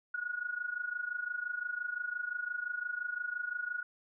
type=tone with amplitude modulation; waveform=sine; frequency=1453 Hz; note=F#6; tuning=32 cents flat; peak=-31 dBFS; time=0.14-3.83 s; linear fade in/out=5 ms; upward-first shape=sine; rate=25.8 Hz; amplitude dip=80%; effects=none